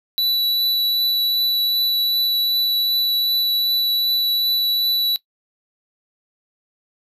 square tone with vibrato, 3951 Hz, B7, in tune, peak -17 dBFS, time 0.18-5.16 s, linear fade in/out 0 ms, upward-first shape triangle, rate 2.6 Hz, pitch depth 8 cents each way, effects noise-tail reverb RT60 0.1 s tail -19 dB re dry

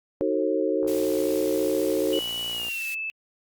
sine chord, D# diminished seventh, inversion none, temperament just, 311.1 / 373.4 / 448 / 537.6 Hz, D#4 / F#4 / A4 / C5, 0 / +16 / +31 / +47 cents, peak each -27 dBFS, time 0.21-2.19 s, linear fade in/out 0 ms
click train, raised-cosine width 1 ms, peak -28 dBFS, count 110, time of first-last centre 0.83-2.684 s, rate 58.8 Hz
white high-pass noise, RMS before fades -39 dBFS, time 0.87-2.95 s, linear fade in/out 10 ms, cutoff 1800 Hz, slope 24 dB/octave
sine tone with pitch glide, 2945 to 2624 Hz, F#7 to E7, -9 to -9 cents, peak -28 dBFS, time 2.13-3.1 s, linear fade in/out 0 ms, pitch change -200 cents, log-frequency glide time 2.51-2.86 s
effects Opus 48 kbps

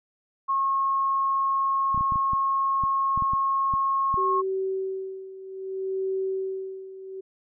sine tone, 1086 Hz, C#6, 36 cents flat, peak -21 dBFS, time 0.48-4.42 s, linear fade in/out 20 ms
clicks, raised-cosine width 5 ms, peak -22 dBFS, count 12, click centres 1.946 / 1.977 / 2.009 / 2.122 / 2.158 / 2.334 / 2.837 / 3.176 / 3.223 / 3.335 / 3.738 / 4.142 s
sine tone with tremolo, 382 Hz, G4, 45 cents flat, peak -24 dBFS, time 4.17-7.21 s, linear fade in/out 10 ms, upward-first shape sine, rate 0.63 Hz, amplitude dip 80%
effects none

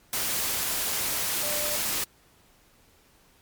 sine tone in noise, 594 Hz, D5, 20 cents sharp, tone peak -34 dBFS, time 1.43-1.76 s, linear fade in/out 2 ms, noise white, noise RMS -28 dBFS, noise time 0.13-2.04 s, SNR -9 dB, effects pink hiss -60 dBFS RMS until 3.41 s + MP3 96 kbps

